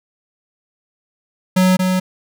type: tone with echo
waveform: square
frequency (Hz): 185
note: F#3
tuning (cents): 0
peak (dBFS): -11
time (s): 1.56-1.77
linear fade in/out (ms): 10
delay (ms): 230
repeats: 1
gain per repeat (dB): -4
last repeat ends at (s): 2
effects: none